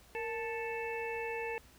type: harmonic tone with a mistuned harmonic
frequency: 440 Hz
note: A4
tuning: in tune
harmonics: 1 / 2 / 4 / 5 / 6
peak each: -38 / -42 / -45 / -46 / -43 dBFS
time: 0.15-1.58 s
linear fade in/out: 0 ms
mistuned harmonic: 1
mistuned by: +88 cents
effects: added 60 Hz sine -62 dBFS peak until 1.78 s + pink hiss -61 dBFS RMS until 1.78 s